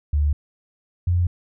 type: tone pair in turn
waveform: sine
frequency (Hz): 73.42 / 88.15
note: D2 / F2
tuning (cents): 0 / +17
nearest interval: minor third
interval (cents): 317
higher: second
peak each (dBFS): -16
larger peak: neither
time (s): 0.13-0.33 / 1.07-1.27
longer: neither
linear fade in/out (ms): 5
effects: none